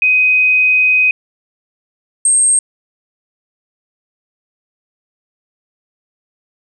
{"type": "tone pair in turn", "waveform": "sine", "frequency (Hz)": [2510, 8443], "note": ["D#7", "C9"], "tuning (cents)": [15, 15], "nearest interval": "octave + major sixth", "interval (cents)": 2100, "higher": "second", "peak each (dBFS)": [-8, -8], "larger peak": "neither", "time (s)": [[0.02, 1.11], [2.25, 2.59]], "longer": "first", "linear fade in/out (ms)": 2, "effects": []}